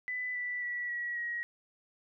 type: tone with pitch steps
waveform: sine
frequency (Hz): 1997 / 1971.8 / 1946.9 / 1922.3 / 1898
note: B6 / B6 / B6 / B6 / A#6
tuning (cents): +19 / -3 / -25 / -47 / +31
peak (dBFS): -33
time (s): 0.08-1.43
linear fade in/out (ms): 0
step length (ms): 270
effects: none